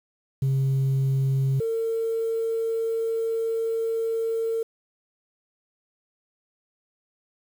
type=tone pair in turn; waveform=sine; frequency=134.7 / 453.1 Hz; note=C#3 / A#4; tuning=-49 / -49 cents; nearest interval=octave + major sixth; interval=2100 cents; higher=second; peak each=-17 / -22 dBFS; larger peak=first; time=0.42-1.6 / 1.6-4.63 s; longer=second; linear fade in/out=5 ms; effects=tanh soft clip ceiling -19 dBFS + 8-bit